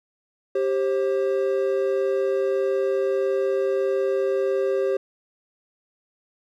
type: tone pair together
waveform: triangle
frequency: 392 / 533.6 Hz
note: G4 / C5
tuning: 0 / +34 cents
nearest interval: perfect fourth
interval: 534 cents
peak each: -20 / -22 dBFS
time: 0.55-4.97 s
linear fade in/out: 5 ms
effects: none